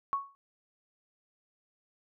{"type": "tone with exponential decay", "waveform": "sine", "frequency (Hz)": 1108.7, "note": "C#6", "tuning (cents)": 0, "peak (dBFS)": -24, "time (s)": [0.13, 0.35], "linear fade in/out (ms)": 0, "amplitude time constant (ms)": 47, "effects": []}